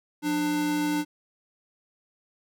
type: tone pair together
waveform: square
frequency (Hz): 177.13 / 297.9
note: F3 / D4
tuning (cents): +25 / +25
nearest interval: major sixth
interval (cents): 900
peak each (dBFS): -36 / -25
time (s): 0.22-1.05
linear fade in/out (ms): 50
effects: none